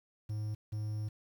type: tone bursts at uneven times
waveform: triangle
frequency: 106.8 Hz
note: G#2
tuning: 49 cents sharp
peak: -32 dBFS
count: 2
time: 0.29-0.55 / 0.72-1.09 s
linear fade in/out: 10 ms
effects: 10-bit